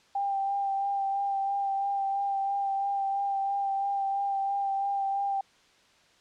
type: tone with vibrato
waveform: sine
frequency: 791 Hz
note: G5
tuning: 15 cents sharp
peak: -26 dBFS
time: 0.15-5.41 s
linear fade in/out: 5 ms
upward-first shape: sine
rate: 3 Hz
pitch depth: 19 cents each way
effects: white hiss -61 dBFS RMS until 6.2 s + low-pass 5000 Hz 12 dB/octave